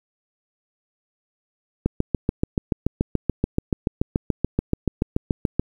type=click train; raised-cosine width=3 ms; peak=-6 dBFS; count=27; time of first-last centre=1.86-5.596 s; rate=6.96 Hz; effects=8-bit